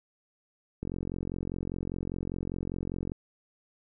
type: click train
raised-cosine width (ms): 3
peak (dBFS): -21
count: 104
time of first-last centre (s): 0.83-3.119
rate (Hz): 45
effects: none